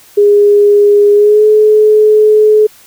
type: tone with pitch glide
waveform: sine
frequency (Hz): 410.6 to 427.5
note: G#4 to A4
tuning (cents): -20 to -50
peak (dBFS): -3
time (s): 0.17-2.67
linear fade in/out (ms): 10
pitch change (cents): +70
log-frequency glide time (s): 1.13-1.45
effects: white hiss -41 dBFS RMS until 2.86 s